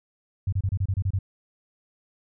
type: tone bursts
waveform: sine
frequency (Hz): 96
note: G2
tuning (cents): -36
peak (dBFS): -21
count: 9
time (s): 0.47-1.189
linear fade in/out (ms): 5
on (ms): 55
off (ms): 28
effects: none